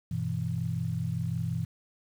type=chord; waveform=sine; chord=E minor; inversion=first; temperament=equal; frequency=98 / 123.47 / 164.81 Hz; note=G2 / B2 / E3; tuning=0 / 0 / 0 cents; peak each=-35 / -32 / -32 dBFS; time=0.11-1.65 s; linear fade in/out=5 ms; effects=9-bit